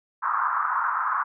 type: band-pass noise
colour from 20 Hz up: pink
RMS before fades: -25 dBFS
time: 0.22-1.24 s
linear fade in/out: 20 ms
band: 1000 to 1400 Hz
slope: 48 dB/octave
effects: none